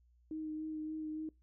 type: tone with vibrato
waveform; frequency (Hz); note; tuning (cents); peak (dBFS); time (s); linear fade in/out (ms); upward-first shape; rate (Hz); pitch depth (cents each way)
sine; 311.1; D#4; 0; -38; 0.31-1.29; 2; sine; 3.5; 16
effects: noise-tail reverb RT60 0.2 s tail -23 dB re dry + added 60 Hz sine -65 dBFS peak until 1.42 s